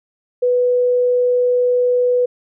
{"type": "tone", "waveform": "sine", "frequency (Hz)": 493.9, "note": "B4", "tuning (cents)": 0, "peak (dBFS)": -12, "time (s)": [0.42, 2.26], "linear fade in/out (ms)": 10, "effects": []}